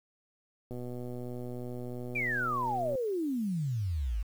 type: click train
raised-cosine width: 2 ms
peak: -28 dBFS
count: 277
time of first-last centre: 0.71-2.954 s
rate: 123 Hz
type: exponential sweep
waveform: sine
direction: down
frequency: 2441 to 47.7 Hz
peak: -29 dBFS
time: 2.15-4.23 s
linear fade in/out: 10 ms
effects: 9-bit